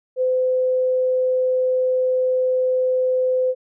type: tone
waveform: sine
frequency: 511 Hz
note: C5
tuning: 41 cents flat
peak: -16 dBFS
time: 0.16-3.55 s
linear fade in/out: 50 ms
effects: none